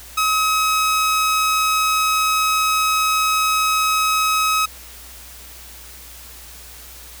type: tone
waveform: sawtooth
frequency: 1275 Hz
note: D#6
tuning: 42 cents sharp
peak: -12 dBFS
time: 0.17-4.66 s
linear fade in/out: 10 ms
effects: added 60 Hz sine -43 dBFS peak until 7.2 s + white hiss -40 dBFS RMS until 7.2 s